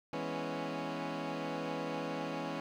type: chord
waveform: 15% pulse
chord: C# minor seventh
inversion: first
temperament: equal with one note detuned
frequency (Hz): 164.81 / 209 / 246.9 / 277.2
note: E3 / G#3 / B3 / C#4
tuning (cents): 0 / +11 / 0 / 0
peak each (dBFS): -35 / -39 / -37 / -33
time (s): 0.13-2.6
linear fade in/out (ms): 2
effects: low-pass 4000 Hz 12 dB/octave + 11-bit